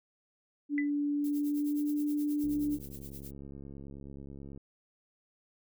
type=tone with pitch glide; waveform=sine; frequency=290 to 294.9 Hz; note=D4 to D4; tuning=-22 to +7 cents; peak=-28 dBFS; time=0.69-2.79 s; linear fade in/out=50 ms; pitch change=+29 cents; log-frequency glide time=1.14-1.91 s
type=tone with exponential decay; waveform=sine; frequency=2000 Hz; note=B6; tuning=21 cents sharp; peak=-29 dBFS; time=0.78-0.9 s; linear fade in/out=1 ms; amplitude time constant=26 ms
type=noise with tremolo; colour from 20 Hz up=violet; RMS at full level=-46 dBFS; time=1.24-3.31 s; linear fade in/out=2 ms; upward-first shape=triangle; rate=9.5 Hz; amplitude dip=100%
type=click train; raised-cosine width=3 ms; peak=-34 dBFS; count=149; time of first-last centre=2.44-4.576 s; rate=69.3 Hz
effects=none